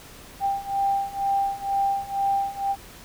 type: beating tone pair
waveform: sine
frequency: 790 / 792.1 Hz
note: G5 / G5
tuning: +13 / +18 cents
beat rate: 2.1 Hz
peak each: -26 / -24 dBFS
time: 0.4-2.76 s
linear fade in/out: 50 ms
effects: pink hiss -45 dBFS RMS until 3.04 s